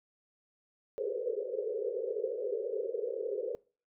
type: band-pass noise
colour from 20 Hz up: pink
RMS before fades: -35 dBFS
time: 0.98-3.55 s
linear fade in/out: 0 ms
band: 400 to 530 Hz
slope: 96 dB/octave
effects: noise-tail reverb RT60 0.4 s tail -24 dB re dry